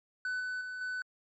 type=tone with level steps; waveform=triangle; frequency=1500 Hz; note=F#6; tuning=23 cents sharp; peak=-30 / -32 / -36 / -32 dBFS; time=0.25-1.02 s; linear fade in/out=2 ms; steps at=0.4 / 0.61 / 0.81 s; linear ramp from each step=2 ms; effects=MP3 32 kbps